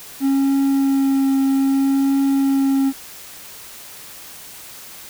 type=tone with vibrato; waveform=triangle; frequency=272.2 Hz; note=C#4; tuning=31 cents flat; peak=-12 dBFS; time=0.2-2.93 s; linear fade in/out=50 ms; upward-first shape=triangle; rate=0.62 Hz; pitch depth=15 cents each way; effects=white hiss -38 dBFS RMS until 5.09 s